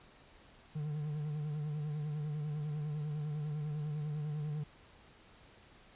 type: tone with vibrato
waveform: triangle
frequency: 150 Hz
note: D3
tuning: 37 cents sharp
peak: -33 dBFS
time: 0.75-4.64 s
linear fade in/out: 10 ms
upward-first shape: sine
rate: 10 Hz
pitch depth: 47 cents each way
effects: pink hiss -60 dBFS RMS until 5.95 s + resampled to 8000 Hz